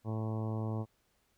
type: harmonic tone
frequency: 110 Hz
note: A2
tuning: in tune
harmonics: 1 / 2 / 3 / 4 / 5 / 6 / 7 / 8 / 9 / 10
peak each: -34 / -40 / -44 / -46 / -48 / -50 / -51 / -52 / -53 / -54 dBFS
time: 0.04-0.86 s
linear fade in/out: 50 ms
effects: pink hiss -74 dBFS RMS until 1.37 s